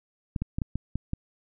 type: clicks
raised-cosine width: 5 ms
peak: -16 dBFS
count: 7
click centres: 0.362 / 0.42 / 0.585 / 0.618 / 0.756 / 0.956 / 1.134 s
effects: none